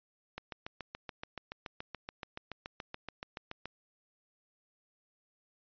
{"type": "click train", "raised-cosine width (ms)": 0.3, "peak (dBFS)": -24, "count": 24, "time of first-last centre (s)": [0.38, 3.656], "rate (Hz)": 7.02, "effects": ["resampled to 11025 Hz"]}